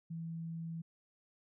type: tone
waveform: sine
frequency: 164.81 Hz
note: E3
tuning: in tune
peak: -39 dBFS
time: 0.1-0.82 s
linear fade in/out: 10 ms
effects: none